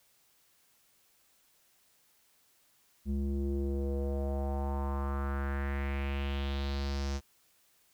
square tone with low-pass filter sweep, 69.3 Hz, C#2, in tune, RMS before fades -33 dBFS, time 3.05-7.21 s, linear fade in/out 50 ms, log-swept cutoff 240 to 6100 Hz, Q 3.3, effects white hiss -68 dBFS RMS until 7.93 s

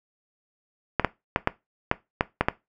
clicks, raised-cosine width 0.5 ms, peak -4 dBFS, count 8, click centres 0.997 / 1.047 / 1.361 / 1.474 / 1.914 / 2.209 / 2.41 / 2.485 s, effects noise-tail reverb RT60 0.2 s tail -18 dB re dry

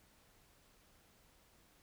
silence, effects pink hiss -68 dBFS RMS until 1.82 s

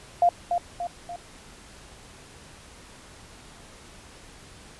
sine tone with echo, 698.5 Hz, F5, in tune, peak -15 dBFS, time 0.22-0.29 s, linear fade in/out 2 ms, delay 290 ms, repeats 3, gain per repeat -6 dB, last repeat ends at 1.16 s, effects pink hiss -48 dBFS RMS until 4.79 s + resampled to 24000 Hz

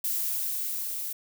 violet noise with level ramp, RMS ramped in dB -28 to -34 dBFS, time 0.04-1.13 s, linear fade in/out 5 ms, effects none

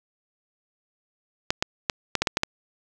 clicks, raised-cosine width 0.2 ms, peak -4 dBFS, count 8, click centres 1.505 / 1.625 / 1.898 / 2.153 / 2.22 / 2.272 / 2.371 / 2.434 s, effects none

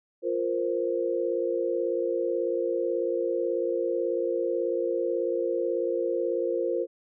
sine chord, F suspended fourth, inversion none, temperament just, 349.2 / 465.6 / 523.8 Hz, F4 / Bb4 / C5, 0 / -2 / +2 cents, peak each -29 dBFS, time 0.22-6.87 s, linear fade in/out 50 ms, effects none

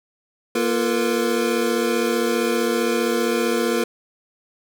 square tone cluster, 236.3 / 347.3 / 450.5 / 485.8 Hz, A#3 / F4 / A4 / B4, +24 / -10 / +41 / -29 cents, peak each -25 dBFS, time 0.55-3.84 s, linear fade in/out 5 ms, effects none

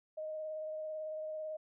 sine tone with vibrato, 622.3 Hz, D#5, in tune, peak -38 dBFS, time 0.17-1.57 s, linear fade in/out 10 ms, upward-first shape triangle, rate 18 Hz, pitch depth 18 cents each way, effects none

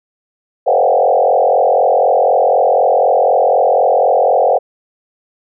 sine tone with frequency modulation, 629 Hz, D#5, 19 cents sharp, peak -8 dBFS, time 0.66-4.59 s, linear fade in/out 20 ms, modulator 44 Hz, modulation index 3.5, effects none

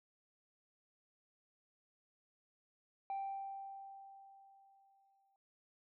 sine tone with exponential decay, 784 Hz, G5, in tune, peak -35 dBFS, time 3.1-5.36 s, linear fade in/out 1 ms, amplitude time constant 490 ms, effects noise-tail reverb RT60 0.9 s tail -21 dB re dry + tanh soft clip ceiling -36 dBFS

